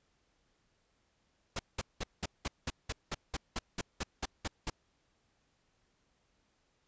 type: noise bursts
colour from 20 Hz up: pink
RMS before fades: -35 dBFS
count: 15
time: 1.56-4.7 s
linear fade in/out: 5 ms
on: 32 ms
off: 190 ms
effects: pink hiss -75 dBFS RMS until 6.87 s + resampled to 16000 Hz